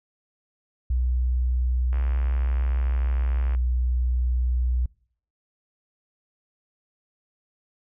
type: tone with pitch glide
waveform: sine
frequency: 62.1 to 61.67 Hz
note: B1 to B1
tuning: +10 to -2 cents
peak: -20 dBFS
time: 0.9-4.86 s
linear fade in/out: 5 ms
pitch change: -12 cents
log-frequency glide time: 2.77-3.21 s
type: click train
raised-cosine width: 0.5 ms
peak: -26 dBFS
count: 120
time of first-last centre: 1.93-3.549 s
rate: 73.5 Hz
effects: noise-tail reverb RT60 0.6 s tail -25 dB re dry